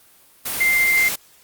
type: tone in noise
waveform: sine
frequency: 2093 Hz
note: C7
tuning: in tune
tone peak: -14 dBFS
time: 0.6-1.09 s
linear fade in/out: 10 ms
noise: white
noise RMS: -25 dBFS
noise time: 0.45-1.16 s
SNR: +8 dB
effects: white hiss -52 dBFS RMS until 1.43 s + Opus 32 kbps